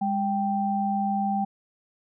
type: tone pair together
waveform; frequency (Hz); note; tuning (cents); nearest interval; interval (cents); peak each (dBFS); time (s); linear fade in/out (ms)
sine; 203.4 / 784; G#3 / G5; -36 / 0; octave + major seventh; 2336; -26 / -25; 0.01-1.45; 10
effects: none